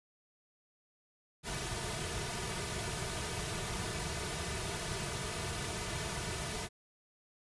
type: noise with comb filter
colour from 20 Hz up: pink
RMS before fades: -38 dBFS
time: 1.43-6.69 s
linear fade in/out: 50 ms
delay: 3.7 ms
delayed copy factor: -0.75
effects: resampled to 24000 Hz